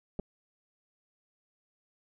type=clicks; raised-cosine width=2 ms; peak=-24 / -22 dBFS; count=2; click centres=0.192 / 0.197 s; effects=none